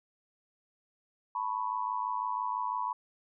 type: tone with amplitude modulation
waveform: sine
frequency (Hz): 987.8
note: B5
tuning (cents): 0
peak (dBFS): -26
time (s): 1.35-2.93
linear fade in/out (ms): 5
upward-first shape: sine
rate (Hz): 106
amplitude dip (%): 95
effects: none